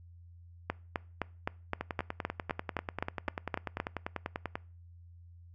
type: two click trains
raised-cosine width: 0.5 ms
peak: -16 / -19 dBFS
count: 13 / 29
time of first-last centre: 0.7-3.801 / 1.81-4.555 s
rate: 3.87 / 10.2 Hz
effects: noise-tail reverb RT60 0.4 s tail -23 dB re dry + added 86 Hz sine -51 dBFS peak until 5.54 s